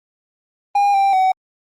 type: tone with pitch steps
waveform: triangle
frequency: 809 / 787 / 754 Hz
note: G#5 / G5 / F#5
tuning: -46 / +7 / +32 cents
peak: -10 dBFS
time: 0.75-1.32 s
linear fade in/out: 5 ms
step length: 190 ms
effects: Opus 24 kbps